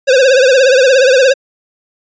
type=tone with vibrato; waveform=square; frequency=523.3 Hz; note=C5; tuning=in tune; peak=-6 dBFS; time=0.07-1.34 s; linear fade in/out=20 ms; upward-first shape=triangle; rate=17 Hz; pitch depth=120 cents each way; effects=resampled to 16000 Hz